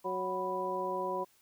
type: harmonic tone with a mistuned harmonic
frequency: 185 Hz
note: F#3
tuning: in tune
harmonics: 1 / 2 / 3 / 4 / 5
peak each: -46 / -37 / -38 / -42 / -35 dBFS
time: 0.04-1.25 s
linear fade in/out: 20 ms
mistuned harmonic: 5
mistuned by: +110 cents
effects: white hiss -67 dBFS RMS until 1.41 s